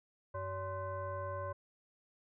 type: tone with frequency modulation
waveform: sine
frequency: 569 Hz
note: C#5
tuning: 45 cents sharp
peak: -37 dBFS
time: 0.34-1.53 s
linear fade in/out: 10 ms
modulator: 474 Hz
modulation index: 1.3
effects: none